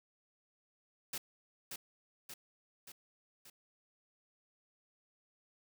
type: noise with echo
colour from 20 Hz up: white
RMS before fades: -40 dBFS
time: 1.13-1.18 s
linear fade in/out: 5 ms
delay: 580 ms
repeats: 4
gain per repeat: -4 dB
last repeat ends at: 3.5 s
effects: none